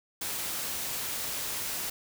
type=noise; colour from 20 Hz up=white; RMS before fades=-34 dBFS; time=0.21-1.9 s; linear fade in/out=5 ms; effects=none